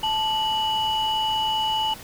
sine tone pair together, 875 / 2943 Hz, A5 / F#7, -10 / -10 cents, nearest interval octave + major sixth, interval 2100 cents, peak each -22 / -23 dBFS, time 0.03-1.94 s, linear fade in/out 5 ms, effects tanh soft clip ceiling -16 dBFS + pink hiss -41 dBFS RMS until 2.03 s

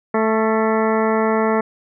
harmonic tone with a mistuned harmonic, 220 Hz, A3, in tune, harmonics 1 / 2 / 3 / 4 / 5 / 6 / 8 / 9 / 10, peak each -20 / -19 / -23 / -24 / -26 / -27 / -30 / -32 / -38 dBFS, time 0.14-1.61 s, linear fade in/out 5 ms, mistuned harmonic 6, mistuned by +33 cents, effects none

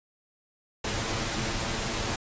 pink noise with comb filter, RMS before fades -30 dBFS, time 0.84-2.16 s, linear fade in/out 5 ms, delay 8.9 ms, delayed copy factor +0.5, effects resampled to 16000 Hz

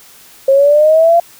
sine linear sweep, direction up, 534 to 690 Hz, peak -5 dBFS, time 0.48-1.2 s, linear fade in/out 5 ms, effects white hiss -41 dBFS RMS until 1.39 s

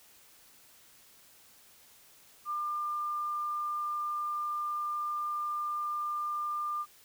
sine tone, 1198 Hz, D6, 34 cents sharp, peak -31 dBFS, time 2.45-6.86 s, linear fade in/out 50 ms, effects white hiss -59 dBFS RMS until 7.04 s

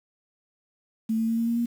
sine tone with pitch steps, 222.3 / 225 / 227.8 / 230.5 / 233.4 / 236.2 Hz, A3 / A3 / A#3 / A#3 / A#3 / A#3, +18 / +39 / -40 / -19 / +2 / +23 cents, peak -22 dBFS, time 1.09-1.66 s, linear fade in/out 10 ms, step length 95 ms, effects 8-bit

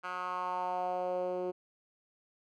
10% pulse tone with band-pass filter sweep, 181.4 Hz, F#3, 34 cents flat, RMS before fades -35 dBFS, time 0.03-1.52 s, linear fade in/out 20 ms, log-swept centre 1500 to 400 Hz, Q 3.4, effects none

